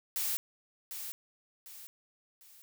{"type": "noise with echo", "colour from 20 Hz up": "blue", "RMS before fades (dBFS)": -33, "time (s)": [0.16, 0.37], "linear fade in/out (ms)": 0, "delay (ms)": 750, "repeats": 3, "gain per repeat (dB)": -8, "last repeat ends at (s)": 2.62, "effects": []}